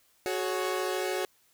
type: chord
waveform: sawtooth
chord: F# suspended second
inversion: none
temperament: equal with one note detuned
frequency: 370 / 423.8 / 554.4 Hz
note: F#4 / G#4 / C#5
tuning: 0 / +35 / 0 cents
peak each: -27 / -31 / -31 dBFS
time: 0.26-1.25 s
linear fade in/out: 0 ms
effects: white hiss -66 dBFS RMS until 1.53 s